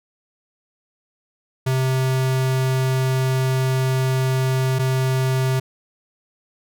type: tone pair in turn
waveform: square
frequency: 130.81 / 130.81 Hz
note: C3 / C3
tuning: 0 / 0 cents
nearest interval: unison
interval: 0 cents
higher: neither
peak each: -18 dBFS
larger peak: neither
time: 1.66-4.79 / 4.79-5.6 s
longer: first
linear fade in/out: 10 ms
effects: none